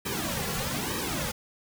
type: noise with flanger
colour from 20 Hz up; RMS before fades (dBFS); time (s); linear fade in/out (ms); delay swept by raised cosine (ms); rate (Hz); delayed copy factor
pink; -31; 0.05-1.32; 10; 1.4 to 3.3; 1.1; -0.95
effects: none